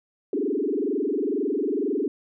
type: tone with frequency modulation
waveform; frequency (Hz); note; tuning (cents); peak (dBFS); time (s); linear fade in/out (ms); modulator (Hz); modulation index
sine; 349.2; F4; 0; -22; 0.33-2.08; 2; 22.1; 3.8
effects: none